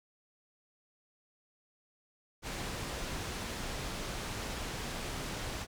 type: low-pass noise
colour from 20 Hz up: pink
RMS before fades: -39 dBFS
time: 2.42-5.67 s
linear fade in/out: 50 ms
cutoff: 8000 Hz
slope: 12 dB/octave
effects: none